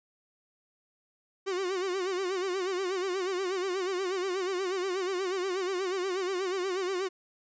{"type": "tone with vibrato", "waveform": "45% pulse", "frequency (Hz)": 373.2, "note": "F#4", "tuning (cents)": 15, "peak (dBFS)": -29, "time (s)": [1.46, 7.09], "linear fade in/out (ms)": 20, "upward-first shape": "sine", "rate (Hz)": 8.3, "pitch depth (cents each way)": 97, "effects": ["resampled to 16000 Hz"]}